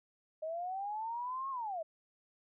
sine linear two-way sweep, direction up then down, 617 to 1096 to 617 Hz, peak -36 dBFS, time 0.42-1.83 s, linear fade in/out 10 ms, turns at 1.5 s, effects none

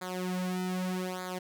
sawtooth tone with flanger, 183.3 Hz, F#3, 16 cents flat, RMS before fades -34 dBFS, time 0.01-1.39 s, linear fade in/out 10 ms, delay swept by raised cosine 0.35 to 3.65 ms, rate 0.82 Hz, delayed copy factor -0.85, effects none

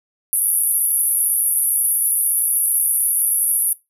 pink band-pass noise, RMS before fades -18 dBFS, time 0.33-3.73 s, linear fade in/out 0 ms, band 10000 to 12000 Hz, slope 96 dB/octave, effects noise-tail reverb RT60 0.2 s tail -19 dB re dry

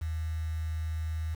sine tone with quantisation, 79.7 Hz, D#2, 42 cents sharp, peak -30 dBFS, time 0.01-1.35 s, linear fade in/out 10 ms, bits 8, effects none

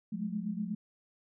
sine tone cluster, 178.9 / 207.6 / 215.7 Hz, F3 / G#3 / A3, +42 / 0 / -34 cents, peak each -38 / -38 / -36 dBFS, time 0.12-0.75 s, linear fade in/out 10 ms, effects none

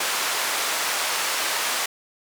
pink band-pass noise, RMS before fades -25 dBFS, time 0-1.86 s, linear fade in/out 5 ms, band 810 to 12000 Hz, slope 12 dB/octave, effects none

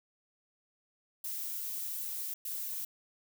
violet noise bursts at uneven times, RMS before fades -38 dBFS, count 2, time 1.24-2.34 / 2.45-2.85 s, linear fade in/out 5 ms, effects none

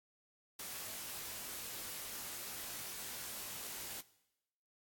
white noise with comb filter, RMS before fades -45 dBFS, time 0.59-4.01 s, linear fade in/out 5 ms, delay 20 ms, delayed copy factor +0.65, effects noise-tail reverb RT60 0.9 s tail -19 dB re dry + AAC 64 kbps

